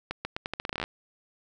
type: accelerating click train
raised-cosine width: 0.3 ms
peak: -15 dBFS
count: 15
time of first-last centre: 0.11-0.839 s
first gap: 140 ms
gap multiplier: 0.82
effects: none